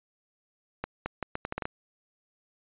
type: accelerating click train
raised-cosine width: 0.5 ms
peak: -16 dBFS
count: 9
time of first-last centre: 0.84-1.655 s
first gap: 220 ms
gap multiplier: 0.76
effects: resampled to 8000 Hz